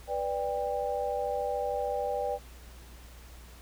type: chord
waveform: sine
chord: G major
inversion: first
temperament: equal with one note detuned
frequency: 493.9 / 587.3 / 795.9 Hz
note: B4 / D5 / G5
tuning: 0 / 0 / +26 cents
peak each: -33 dBFS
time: 0.07-2.39 s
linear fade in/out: 50 ms
effects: added 60 Hz sine -48 dBFS peak until 3.61 s + pink hiss -54 dBFS RMS until 3.61 s